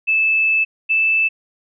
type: tone pair in turn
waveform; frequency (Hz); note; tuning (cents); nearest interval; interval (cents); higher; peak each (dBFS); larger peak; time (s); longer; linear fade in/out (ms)
sine; 2623 / 2635; E7 / E7; -9 / -1; unison; 8; second; -13; neither; 0.07-0.65 / 0.89-1.29; first; 20
effects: none